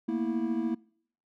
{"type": "tone cluster", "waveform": "triangle", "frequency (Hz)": [226.2, 240, 327.4], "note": ["A3", "B3", "E4"], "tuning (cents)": [48, -49, -12], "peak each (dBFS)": [-30, -30, -29], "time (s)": [0.08, 0.75], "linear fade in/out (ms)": 10, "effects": ["noise-tail reverb RT60 0.6 s tail -24 dB re dry"]}